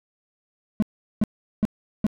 triangle tone bursts, 213.2 Hz, G#3, 46 cents sharp, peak -14 dBFS, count 4, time 0.8-2.066 s, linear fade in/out 0 ms, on 24 ms, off 390 ms, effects none

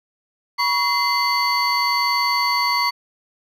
triangle tone cluster, 970 / 1111 / 2067 / 4480 Hz, B5 / C#6 / C7 / C#8, -31 / +4 / -22 / +18 cents, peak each -21 dBFS, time 0.58-2.91 s, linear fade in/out 20 ms, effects none

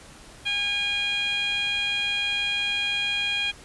15% pulse tone with band-pass filter, 814 Hz, G#5, 35 cents flat, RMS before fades -26 dBFS, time 0.45-3.52 s, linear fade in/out 20 ms, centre 2900 Hz, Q 5.5, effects pink hiss -47 dBFS RMS until 3.64 s + resampled to 24000 Hz

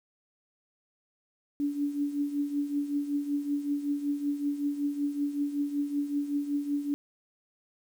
sine tone with tremolo, 287.7 Hz, D4, 36 cents flat, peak -24 dBFS, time 1.6-6.94 s, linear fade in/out 0 ms, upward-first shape triangle, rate 5.3 Hz, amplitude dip 75%, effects 9-bit

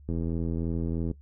click train, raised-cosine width 3 ms, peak -19 dBFS, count 86, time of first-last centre 0.09-1.113 s, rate 83.1 Hz, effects noise-tail reverb RT60 0.1 s tail -17 dB re dry + added 71 Hz sine -48 dBFS peak until 1.21 s

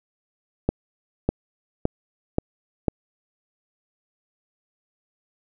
accelerating click train, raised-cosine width 2 ms, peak -6 dBFS, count 5, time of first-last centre 0.69-2.883 s, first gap 600 ms, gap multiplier 0.94, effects none

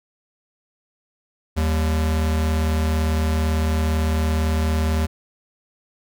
square tone pair together, 78.74 / 198.4 Hz, D#2 / G3, +21 / +21 cents, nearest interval octave + major third, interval 1600 cents, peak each -19 / -30 dBFS, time 1.56-5.07 s, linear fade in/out 20 ms, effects none

